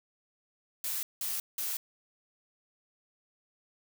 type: noise bursts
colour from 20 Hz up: blue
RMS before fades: -34 dBFS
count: 3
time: 0.84-1.77 s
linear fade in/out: 2 ms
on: 190 ms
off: 180 ms
effects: none